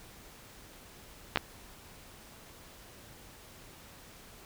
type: clicks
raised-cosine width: 0.3 ms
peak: -10 dBFS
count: 2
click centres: 1.359 / 1.373 s
effects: pink hiss -53 dBFS RMS until 4.45 s